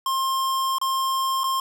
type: tone with dropouts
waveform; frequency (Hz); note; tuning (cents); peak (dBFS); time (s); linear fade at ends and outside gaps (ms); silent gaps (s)
square; 1062; C6; +25; -22; 0.06-1.6; 2; 0.784-0.814 / 1.435-1.44
effects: none